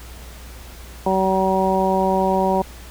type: harmonic tone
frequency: 190 Hz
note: F#3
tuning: 46 cents sharp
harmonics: 1 / 2 / 3 / 4 / 5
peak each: -22 / -22 / -22 / -22 / -22 dBFS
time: 1.06-2.62 s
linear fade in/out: 5 ms
effects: added 60 Hz sine -37 dBFS peak until 2.9 s + pink hiss -42 dBFS RMS until 2.9 s